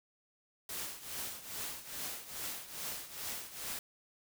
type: noise with tremolo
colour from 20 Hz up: white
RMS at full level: -39 dBFS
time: 0.69-3.79 s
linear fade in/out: 2 ms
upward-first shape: triangle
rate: 2.4 Hz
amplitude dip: 80%
effects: none